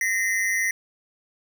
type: ring-modulated tone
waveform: square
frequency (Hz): 1954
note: B6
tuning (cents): -19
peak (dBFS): -19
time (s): 0.01-0.71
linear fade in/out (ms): 2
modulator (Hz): 98.2
effects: none